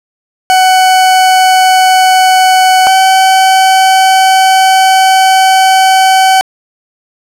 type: tone pair in turn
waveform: 40% pulse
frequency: 748 / 760.2 Hz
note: F#5 / F#5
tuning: +19 / +47 cents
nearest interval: unison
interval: 28 cents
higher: second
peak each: -3 dBFS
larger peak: neither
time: 0.5-2.87 / 2.87-6.41 s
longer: second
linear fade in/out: 0 ms
effects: low-pass 12000 Hz 12 dB/octave + 7-bit

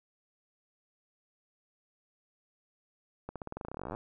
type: accelerating click train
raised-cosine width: 1 ms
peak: -25 dBFS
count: 24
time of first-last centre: 3.29-3.949 s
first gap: 67 ms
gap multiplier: 0.91
effects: none

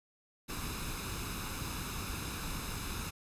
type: noise with comb filter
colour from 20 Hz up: pink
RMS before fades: -39 dBFS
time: 0.48-3.11 s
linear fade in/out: 20 ms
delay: 0.78 ms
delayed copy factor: +0.6
effects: resampled to 32000 Hz

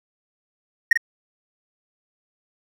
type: tone with echo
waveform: triangle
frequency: 1864.7 Hz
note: A#6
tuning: in tune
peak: -7 dBFS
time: 0.91-0.93 s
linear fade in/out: 5 ms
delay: 45 ms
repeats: 1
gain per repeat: -7 dB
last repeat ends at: 0.975 s
effects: tanh soft clip ceiling -3 dBFS

